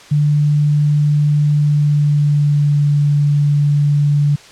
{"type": "tone with pitch glide", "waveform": "sine", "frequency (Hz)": [147.8, 145.43], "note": ["D3", "D3"], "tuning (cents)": [11, -17], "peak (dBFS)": -10, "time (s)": [0.11, 4.36], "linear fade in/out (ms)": 10, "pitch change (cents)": -28, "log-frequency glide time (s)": [1.54, 2.87], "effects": ["white hiss -40 dBFS RMS until 4.51 s", "low-pass 6000 Hz 12 dB/octave"]}